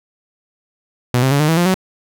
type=tone with pitch steps; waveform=sawtooth; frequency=123.47 / 132.33 / 141.83 / 152.01 / 162.92 / 174.61 / 187.15 Hz; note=B2 / C3 / C#3 / D#3 / E3 / F3 / F#3; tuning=0 / +20 / +40 / -40 / -20 / 0 / +20 cents; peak=-8 dBFS; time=1.14-1.742 s; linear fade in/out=0 ms; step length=86 ms; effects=none